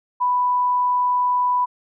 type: tone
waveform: sine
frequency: 990 Hz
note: B5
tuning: 4 cents sharp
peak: -16 dBFS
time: 0.2-1.66 s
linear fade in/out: 20 ms
effects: none